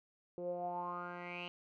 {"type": "tone with low-pass filter sweep", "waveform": "10% pulse", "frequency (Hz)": 176, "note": "F3", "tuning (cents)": 14, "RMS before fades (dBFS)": -42, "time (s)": [0.38, 1.48], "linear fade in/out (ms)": 0, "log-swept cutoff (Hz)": [440, 3000], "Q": 7.6, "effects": []}